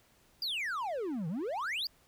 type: exponential two-way sweep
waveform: triangle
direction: down then up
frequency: 4925 to 151.3 to 4925 Hz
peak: -31 dBFS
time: 0.42-1.87 s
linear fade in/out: 2 ms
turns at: 1.28 s
effects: pink hiss -66 dBFS RMS until 2.07 s